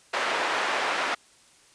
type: band-pass noise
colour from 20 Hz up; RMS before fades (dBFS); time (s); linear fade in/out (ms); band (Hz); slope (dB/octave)
white; -27; 0.13-1.15; 10; 490 to 1800; 12
effects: white hiss -57 dBFS RMS until 1.74 s + resampled to 22050 Hz